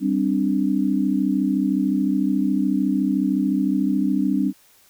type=chord; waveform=sine; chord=G suspended fourth; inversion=none; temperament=equal with one note detuned; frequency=196 / 261.6 / 295.4 Hz; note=G3 / C4 / D4; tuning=0 / 0 / +10 cents; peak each=-22 dBFS; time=0-4.53 s; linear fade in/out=50 ms; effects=white hiss -55 dBFS RMS until 4.89 s